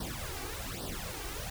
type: noise with flanger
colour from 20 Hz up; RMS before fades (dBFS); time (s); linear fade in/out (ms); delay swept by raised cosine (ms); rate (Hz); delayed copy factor
pink; -39; 0-1.5; 5; 0.21 to 2.61; 1.2; +0.85
effects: none